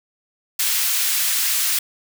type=high-pass noise; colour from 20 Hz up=white; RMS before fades=-20 dBFS; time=0.59-1.79 s; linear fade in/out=5 ms; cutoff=1700 Hz; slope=12 dB/octave; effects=none